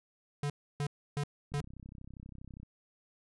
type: tone bursts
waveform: square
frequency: 144.5 Hz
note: D3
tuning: 28 cents flat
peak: -32 dBFS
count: 4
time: 0.43-1.606 s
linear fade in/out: 2 ms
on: 69 ms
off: 300 ms
type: click train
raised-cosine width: 5 ms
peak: -36 dBFS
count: 37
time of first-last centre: 1.52-2.631 s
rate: 32.4 Hz
effects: resampled to 24000 Hz